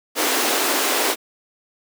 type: high-pass noise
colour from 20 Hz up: pink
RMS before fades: -20 dBFS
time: 0.15-1.16 s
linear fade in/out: 50 ms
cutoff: 270 Hz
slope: 48 dB/octave
effects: none